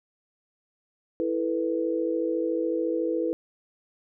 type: chord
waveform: sine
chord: E suspended fourth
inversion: none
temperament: equal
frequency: 329.6 / 440 / 493.9 Hz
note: E4 / A4 / B4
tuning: 0 / 0 / 0 cents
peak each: -27 / -31 / -28 dBFS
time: 1.2-3.33 s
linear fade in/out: 0 ms
effects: none